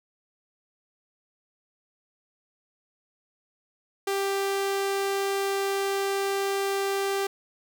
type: tone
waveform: sawtooth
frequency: 393.7 Hz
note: G4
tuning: 8 cents sharp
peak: -21 dBFS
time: 4.07-7.27 s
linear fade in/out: 5 ms
effects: none